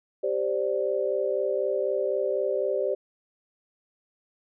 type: chord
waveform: sine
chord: G suspended fourth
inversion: none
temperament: equal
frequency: 392 / 523.3 / 587.3 Hz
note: G4 / C5 / D5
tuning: 0 / 0 / 0 cents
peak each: -28 dBFS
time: 0.23-2.95 s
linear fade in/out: 10 ms
effects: none